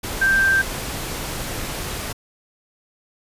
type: tone in noise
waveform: sine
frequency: 1572 Hz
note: G6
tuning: 4 cents sharp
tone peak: -14 dBFS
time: 0.21-0.62 s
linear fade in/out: 10 ms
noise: pink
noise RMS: -28 dBFS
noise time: 0.03-2.13 s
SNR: +11 dB
effects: resampled to 32000 Hz